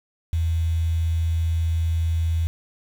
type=tone with quantisation; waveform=sine; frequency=82.41 Hz; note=E2; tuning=in tune; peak=-19 dBFS; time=0.33-2.47 s; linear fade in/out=0 ms; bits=7; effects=none